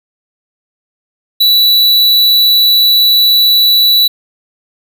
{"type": "tone", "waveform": "square", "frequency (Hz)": 3947, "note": "B7", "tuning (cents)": -2, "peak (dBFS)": -6, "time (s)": [1.4, 4.08], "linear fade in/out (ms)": 10, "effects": []}